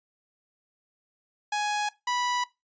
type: tone pair in turn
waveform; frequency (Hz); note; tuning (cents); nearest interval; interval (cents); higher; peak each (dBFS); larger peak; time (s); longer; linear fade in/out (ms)
sawtooth; 834 / 983; G#5 / B5; +7 / -8; minor third; 285; second; -22; neither; 1.52-1.89 / 2.07-2.44; neither; 5
effects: noise-tail reverb RT60 0.2 s tail -18 dB re dry + resampled to 16000 Hz